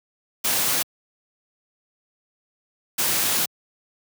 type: noise bursts at uneven times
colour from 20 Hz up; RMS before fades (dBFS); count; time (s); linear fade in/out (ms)
white; -22; 2; 0.44-0.83 / 2.98-3.46; 10
effects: high-pass 100 Hz 12 dB/octave